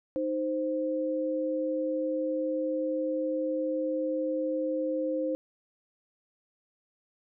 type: tone pair together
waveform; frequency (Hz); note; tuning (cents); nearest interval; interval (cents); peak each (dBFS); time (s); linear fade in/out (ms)
sine; 310.4 / 522; D#4 / C5; -4 / -4; major sixth; 900; -31 / -29; 0.16-5.35; 0
effects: none